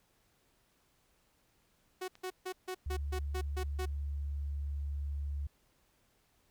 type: tone bursts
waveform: sawtooth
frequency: 370 Hz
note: F#4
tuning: in tune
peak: -33 dBFS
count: 9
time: 2.01-3.858 s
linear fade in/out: 10 ms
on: 72 ms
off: 150 ms
type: click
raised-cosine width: 0.2 ms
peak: -37 dBFS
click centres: 2.154 s
type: tone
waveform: sine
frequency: 71.4 Hz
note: D2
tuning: 48 cents flat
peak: -34 dBFS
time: 2.86-5.47 s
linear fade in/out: 5 ms
effects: pink hiss -72 dBFS RMS until 6.5 s